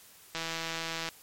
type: click train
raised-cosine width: 0.2 ms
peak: -17 dBFS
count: 122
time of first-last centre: 0.35-1.088 s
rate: 164 Hz
effects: white hiss -55 dBFS RMS until 1.22 s + MP3 64 kbps